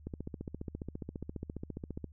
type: click train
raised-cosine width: 3 ms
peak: -26 dBFS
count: 30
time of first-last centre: 0.07-2.043 s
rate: 14.7 Hz
effects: added 75 Hz sine -52 dBFS peak until 2.12 s